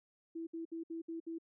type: tone bursts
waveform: sine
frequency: 329.6 Hz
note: E4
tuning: in tune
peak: -39 dBFS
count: 6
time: 0.35-1.385 s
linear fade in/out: 10 ms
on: 120 ms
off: 63 ms
effects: none